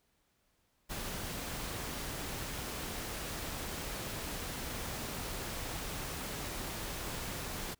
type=noise; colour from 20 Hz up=pink; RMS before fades=-40 dBFS; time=0.89-7.75 s; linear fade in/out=20 ms; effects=pink hiss -75 dBFS RMS until 7.79 s